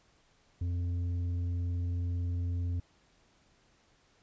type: tone with tanh clipping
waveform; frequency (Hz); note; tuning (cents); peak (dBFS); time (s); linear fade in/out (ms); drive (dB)
sine; 87.8; F2; +10; -31; 0.61-2.8; 5; 6
effects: pink hiss -67 dBFS RMS until 4.22 s + resampled to 16000 Hz